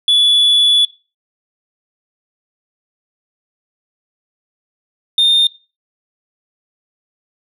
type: tone pair in turn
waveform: sine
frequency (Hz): 3432 / 3636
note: A7 / A#7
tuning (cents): -44 / -44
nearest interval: minor second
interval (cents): 100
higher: second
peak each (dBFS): -6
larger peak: neither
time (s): 0.08-0.85 / 5.18-5.47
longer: first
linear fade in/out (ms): 2
effects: noise-tail reverb RT60 0.3 s tail -19 dB re dry + tanh soft clip ceiling -7 dBFS